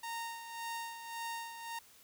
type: tone with tremolo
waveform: sawtooth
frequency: 924 Hz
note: A#5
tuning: 16 cents flat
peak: -34 dBFS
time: 0.03-1.79 s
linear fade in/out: 5 ms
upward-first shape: sine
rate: 1.8 Hz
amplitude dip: 60%
effects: white hiss -61 dBFS RMS until 2.03 s